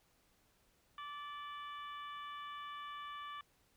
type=harmonic tone with a mistuned harmonic; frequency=582 Hz; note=D5; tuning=16 cents flat; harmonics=2 / 3 / 4 / 5 / 6; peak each=-45 / -54 / -58 / -56 / -58 dBFS; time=0.98-3.41 s; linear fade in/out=2 ms; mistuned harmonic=5; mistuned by=+32 cents; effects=pink hiss -73 dBFS RMS until 3.76 s